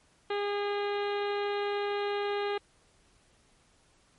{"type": "harmonic tone with a mistuned harmonic", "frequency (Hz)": 407.6, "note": "G#4", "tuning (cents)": -32, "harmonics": [1, 2, 3, 4, 5, 6, 7, 8, 9, 10], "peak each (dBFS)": [-30, -36, -40, -42, -44, -46, -47, -48, -49, -50], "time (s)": [0.3, 2.58], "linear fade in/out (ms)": 5, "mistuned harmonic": 9, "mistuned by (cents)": 19, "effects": ["pink hiss -65 dBFS RMS until 4.18 s", "MP3 48 kbps"]}